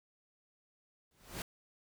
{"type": "noise with exponential growth", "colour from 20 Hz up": "pink", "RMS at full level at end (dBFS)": -37, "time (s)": [1.11, 1.42], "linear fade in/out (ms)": 2, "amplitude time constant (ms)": 66, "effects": []}